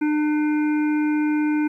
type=harmonic tone; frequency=301.3 Hz; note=D4; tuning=44 cents sharp; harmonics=1 / 3 / 5 / 7 / 8; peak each=-18 / -33 / -34 / -39 / -38 dBFS; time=0.01-1.68 s; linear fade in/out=10 ms; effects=10-bit